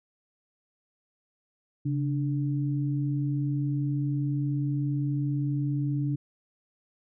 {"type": "tone pair together", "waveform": "sine", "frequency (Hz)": [138.59, 293.7], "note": ["C#3", "D4"], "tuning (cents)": [0, 0], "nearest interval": "octave + minor second", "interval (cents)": 1300, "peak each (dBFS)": [-26, -31], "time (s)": [1.85, 6.16], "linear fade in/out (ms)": 10, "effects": []}